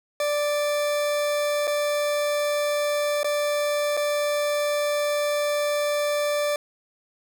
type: tone with dropouts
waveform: 40% pulse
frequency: 587.3 Hz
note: D5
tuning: in tune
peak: -21 dBFS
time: 0.2-6.56 s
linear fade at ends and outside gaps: 2 ms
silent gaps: 1.672-1.676 / 3.232-3.244 / 3.969-3.973 s
effects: none